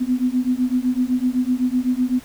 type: beating tone pair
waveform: sine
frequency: 248 / 255.9 Hz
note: B3 / C4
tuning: +7 / -38 cents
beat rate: 7.9 Hz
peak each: -20 dBFS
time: 0-2.2 s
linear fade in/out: 20 ms
effects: pink hiss -44 dBFS RMS until 2.24 s